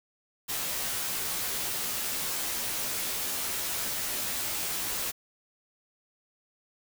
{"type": "noise with comb filter", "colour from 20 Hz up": "white", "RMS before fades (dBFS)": -32, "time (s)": [0.48, 5.12], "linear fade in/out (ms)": 20, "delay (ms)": 14, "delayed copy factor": -0.7, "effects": []}